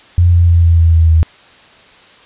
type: tone with pitch steps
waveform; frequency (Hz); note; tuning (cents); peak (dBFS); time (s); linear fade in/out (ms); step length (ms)
sine; 87.31 / 86.16 / 85.02 / 83.9 / 82.79 / 81.7 / 80.62; F2 / F2 / F2 / E2 / E2 / E2 / E2; 0 / -23 / -46 / +31 / +8 / -15 / -38; -5; 0.18-1.23; 0; 150
effects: white hiss -42 dBFS RMS until 2.25 s + resampled to 8000 Hz